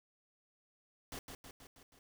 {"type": "noise with echo", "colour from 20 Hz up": "pink", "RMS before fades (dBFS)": -45, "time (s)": [1.12, 1.19], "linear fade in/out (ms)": 2, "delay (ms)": 160, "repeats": 5, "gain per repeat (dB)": -4, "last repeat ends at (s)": 1.99, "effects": []}